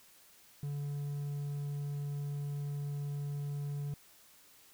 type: tone with hard clipping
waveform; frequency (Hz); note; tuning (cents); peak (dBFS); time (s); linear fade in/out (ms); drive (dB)
triangle; 143.7; D3; -37; -36; 0.63-3.94; 2; 6
effects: white hiss -61 dBFS RMS until 4.73 s